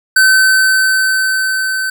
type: tone with level ramp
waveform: square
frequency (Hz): 1532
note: G6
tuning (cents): -40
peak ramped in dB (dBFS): -6 to -16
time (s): 0.16-1.9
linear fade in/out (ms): 5
effects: none